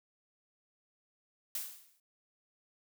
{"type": "noise with exponential decay", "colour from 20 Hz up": "blue", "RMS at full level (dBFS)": -35, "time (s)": [1.55, 2], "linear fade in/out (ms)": 2, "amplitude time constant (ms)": 97, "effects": []}